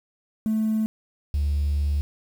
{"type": "tone pair in turn", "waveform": "triangle", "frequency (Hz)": [218.4, 72.53], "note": ["A3", "D2"], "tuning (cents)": [-13, -21], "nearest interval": "octave + perfect fifth", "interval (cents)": 1908, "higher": "first", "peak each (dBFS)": -17, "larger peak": "neither", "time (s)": [[0.46, 0.86], [1.34, 2.01]], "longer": "second", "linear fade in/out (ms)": 0, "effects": ["tanh soft clip ceiling -17 dBFS", "8-bit"]}